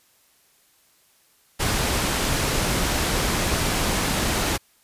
pink low-pass noise, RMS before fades -23 dBFS, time 1.59-4.58 s, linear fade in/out 20 ms, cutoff 12000 Hz, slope 12 dB/octave, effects white hiss -60 dBFS RMS until 4.83 s + resampled to 32000 Hz

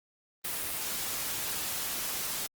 white noise, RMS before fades -34 dBFS, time 0.44-2.47 s, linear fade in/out 10 ms, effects Opus 32 kbps

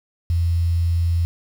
sine tone with quantisation, 85 Hz, F2, 46 cents flat, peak -16 dBFS, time 0.3-1.25 s, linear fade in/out 0 ms, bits 7, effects none

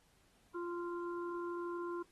harmonic tone, 347.1 Hz, F4, 11 cents flat, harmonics 1 / 3 / 4, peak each -39 / -45 / -51 dBFS, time 0.54-2.03 s, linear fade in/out 10 ms, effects pink hiss -71 dBFS RMS until 2.11 s + AAC 32 kbps

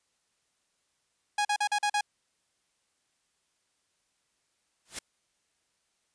sawtooth tone bursts, 828 Hz, G#5, 5 cents flat, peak -21 dBFS, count 6, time 1.38-2.01 s, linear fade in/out 5 ms, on 70 ms, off 42 ms
white noise with exponential growth, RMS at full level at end -30 dBFS, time 4.85-4.99 s, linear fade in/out 5 ms, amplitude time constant 29 ms
effects white hiss -75 dBFS RMS until 6.14 s + resampled to 22050 Hz

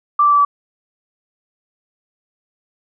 sine tone with pitch steps, 1174.7 / 1166.6 / 1158.5 / 1150.5 Hz, D6 / D6 / D6 / D6, 0 / -12 / -24 / -36 cents, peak -9 dBFS, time 0.19-0.45 s, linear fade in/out 5 ms, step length 65 ms, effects none

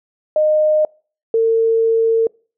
sine tone pair in turn, 614 / 452.5 Hz, D#5 / A4, -23 / +48 cents, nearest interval perfect fourth, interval 529 cents, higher first, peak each -11 dBFS, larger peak neither, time 0.36-0.85 / 1.34-2.27 s, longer second, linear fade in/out 2 ms, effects noise-tail reverb RT60 0.4 s tail -26 dB re dry

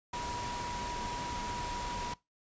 sine tone in noise, 967 Hz, B5, 37 cents flat, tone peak -37 dBFS, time 0.13-2.14 s, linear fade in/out 5 ms, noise pink, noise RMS -40 dBFS, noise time 0.13-2.14 s, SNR 0 dB, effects noise-tail reverb RT60 0.2 s tail -21 dB re dry + resampled to 16000 Hz

